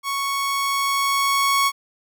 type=tone with level ramp; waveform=sawtooth; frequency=1108.7 Hz; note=C#6; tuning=in tune; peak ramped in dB=-19 to -12 dBFS; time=0.03-1.72 s; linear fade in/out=50 ms; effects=none